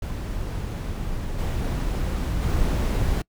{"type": "noise with level steps", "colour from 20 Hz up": "brown", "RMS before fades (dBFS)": [-29, -25, -22], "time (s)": [0.02, 3.22], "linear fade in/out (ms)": 5, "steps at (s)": [1.38, 2.42], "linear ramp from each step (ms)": 10, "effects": ["noise-tail reverb RT60 0.1 s tail -26 dB re dry"]}